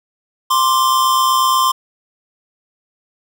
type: tone pair together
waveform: square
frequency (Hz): 1046.5 / 1174.7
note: C6 / D6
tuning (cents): 0 / 0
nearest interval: major second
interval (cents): 200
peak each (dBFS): -13 / -20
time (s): 0.5-1.72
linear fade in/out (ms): 10
effects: none